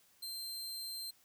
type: tone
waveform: sawtooth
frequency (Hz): 4143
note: C8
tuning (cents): -18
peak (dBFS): -38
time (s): 0.22-1.11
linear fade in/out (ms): 10
effects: white hiss -68 dBFS RMS until 1.24 s